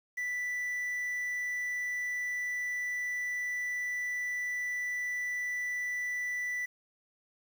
triangle tone with quantisation, 1975.5 Hz, B6, in tune, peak -30 dBFS, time 0.17-6.66 s, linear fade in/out 10 ms, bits 9, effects none

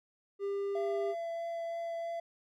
triangle tone, 399 Hz, G4, 31 cents sharp, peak -30 dBFS, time 0.39-1.15 s, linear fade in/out 50 ms
triangle tone with vibrato, 673 Hz, E5, 36 cents sharp, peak -33 dBFS, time 0.75-2.2 s, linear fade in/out 5 ms, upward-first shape triangle, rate 3.1 Hz, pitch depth 9 cents each way
effects none

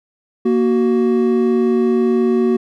triangle tone pair together, 235 / 373.5 Hz, A#3 / F#4, +14 / +16 cents, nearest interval minor sixth, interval 802 cents, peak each -13 dBFS, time 0.45-2.57 s, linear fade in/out 10 ms, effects none

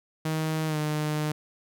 sawtooth tone with pitch glide, 157.6 to 151.97 Hz, D#3 to D#3, +23 to -40 cents, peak -22 dBFS, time 0.25-1.32 s, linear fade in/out 5 ms, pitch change -63 cents, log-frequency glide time 0.67-0.77 s, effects none

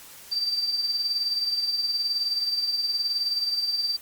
sine tone with tremolo, 4667 Hz, D8, 12 cents flat, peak -21 dBFS, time 0.31-3.97 s, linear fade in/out 20 ms, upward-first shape sine, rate 19 Hz, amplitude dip 55%, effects white hiss -46 dBFS RMS until 4.01 s + Opus 48 kbps

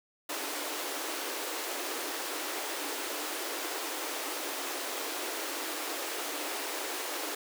pink high-pass noise, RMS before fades -36 dBFS, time 0.29-7.35 s, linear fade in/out 5 ms, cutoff 280 Hz, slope 96 dB/octave, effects none

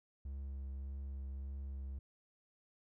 triangle tone with vibrato, 68 Hz, C#2, 33 cents flat, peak -39 dBFS, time 0.25-1.99 s, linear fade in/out 5 ms, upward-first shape triangle, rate 1.7 Hz, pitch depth 21 cents each way, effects none

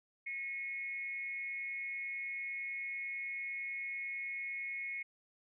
sine tone with amplitude modulation, 2181 Hz, C#7, 29 cents flat, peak -35 dBFS, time 0.26-5.03 s, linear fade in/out 10 ms, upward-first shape sine, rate 271 Hz, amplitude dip 60%, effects none

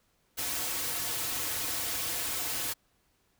white noise with comb filter, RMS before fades -33 dBFS, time 0.37-2.74 s, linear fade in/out 20 ms, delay 5 ms, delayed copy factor -0.65, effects pink hiss -71 dBFS RMS until 3.39 s

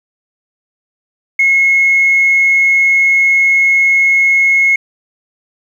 sine tone, 2171 Hz, C#7, 37 cents flat, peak -6 dBFS, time 1.39-4.76 s, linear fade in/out 5 ms, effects tanh soft clip ceiling -2 dBFS + 7-bit

